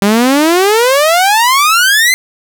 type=exponential sweep; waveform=sawtooth; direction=up; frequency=194.7 to 2093 Hz; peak=-3 dBFS; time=0.02-2.14 s; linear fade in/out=0 ms; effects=none